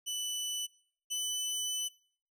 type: tone pair in turn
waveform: 20% pulse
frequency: 2983 / 2999 Hz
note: F#7 / F#7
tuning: +13 / +23 cents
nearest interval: unison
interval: 10 cents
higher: second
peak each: -29 / -27 dBFS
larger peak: second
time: 0.06-0.67 / 1.1-1.89 s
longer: second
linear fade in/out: 20 ms
effects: noise-tail reverb RT60 0.5 s tail -21 dB re dry